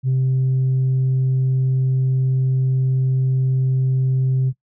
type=tone; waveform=sine; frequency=130.81 Hz; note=C3; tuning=in tune; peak=-13 dBFS; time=0.03-4.53 s; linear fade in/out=50 ms; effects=noise-tail reverb RT60 0.1 s tail -19 dB re dry + tanh soft clip ceiling -13 dBFS